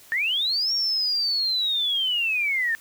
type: linear two-way sweep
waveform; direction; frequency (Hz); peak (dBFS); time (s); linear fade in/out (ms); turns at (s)
sine; up then down; 1757 to 5588 to 1757; -21; 0.12-2.75; 0; 0.73
effects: white hiss -50 dBFS RMS until 2.8 s